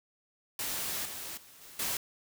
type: noise with level steps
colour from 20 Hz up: white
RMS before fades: -35 / -41 / -55 / -51 / -33 dBFS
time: 0.59-1.97 s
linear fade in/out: 2 ms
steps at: 1.05 / 1.37 / 1.61 / 1.79 s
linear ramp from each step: 5 ms
effects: none